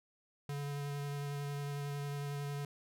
square tone with vibrato, 143 Hz, D3, 46 cents flat, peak -38 dBFS, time 0.49-2.65 s, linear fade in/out 2 ms, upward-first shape sine, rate 11 Hz, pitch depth 12 cents each way, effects none

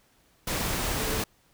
sine tone in noise, 440 Hz, A4, in tune, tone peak -35 dBFS, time 0.99-1.22 s, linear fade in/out 5 ms, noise pink, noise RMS -29 dBFS, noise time 0.47-1.24 s, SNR -9 dB, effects pink hiss -64 dBFS RMS until 1.53 s

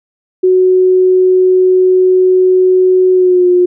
sine tone with pitch glide, 370 to 358.2 Hz, F#4 to F4, 0 to +44 cents, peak -5 dBFS, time 0.43-3.66 s, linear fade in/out 10 ms, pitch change -56 cents, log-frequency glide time 3.13-3.47 s, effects none

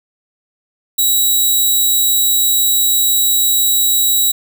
5% pulse tone, 3878 Hz, B7, 32 cents flat, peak -3 dBFS, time 0.98-4.32 s, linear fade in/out 10 ms, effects none

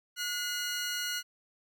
15% pulse tone pair together, 1444.6 / 2043 Hz, F#6 / C7, -42 / -42 cents, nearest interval tritone, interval 600 cents, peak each -26 / -34 dBFS, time 0.16-1.23 s, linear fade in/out 50 ms, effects none

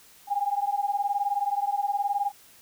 sine beating tone pair, 801 / 820 Hz, G5 / G#5, +37 / -22 cents, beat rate 19 Hz, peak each -27 dBFS, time 0.27-2.32 s, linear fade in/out 50 ms, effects white hiss -54 dBFS RMS until 2.61 s

